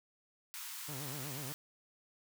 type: high-pass noise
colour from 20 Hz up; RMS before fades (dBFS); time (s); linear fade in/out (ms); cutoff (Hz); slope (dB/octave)
white; -45; 0.54-1.54; 0; 860; 96
type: tone with vibrato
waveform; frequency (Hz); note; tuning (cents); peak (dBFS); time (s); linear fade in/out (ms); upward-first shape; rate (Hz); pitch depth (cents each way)
sawtooth; 138.59; C#3; 0; -39; 0.88-1.53; 10; sine; 8.2; 160
effects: none